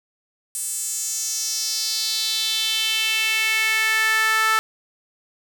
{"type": "tone with high-pass filter sweep", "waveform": "sawtooth", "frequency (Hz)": 440, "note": "A4", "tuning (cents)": 0, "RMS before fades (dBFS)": -22, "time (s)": [0.55, 4.59], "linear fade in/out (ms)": 0, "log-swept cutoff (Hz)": [8700, 1400], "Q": 3.4, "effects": []}